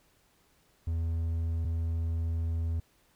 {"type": "tone pair in turn", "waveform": "triangle", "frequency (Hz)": [82.41, 82.41], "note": ["E2", "E2"], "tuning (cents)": [0, 0], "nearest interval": "unison", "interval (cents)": 0, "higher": "neither", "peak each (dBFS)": -26, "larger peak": "neither", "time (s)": [[0.87, 1.65], [1.65, 2.8]], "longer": "second", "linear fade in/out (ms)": 5, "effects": ["pink hiss -67 dBFS RMS until 3.15 s"]}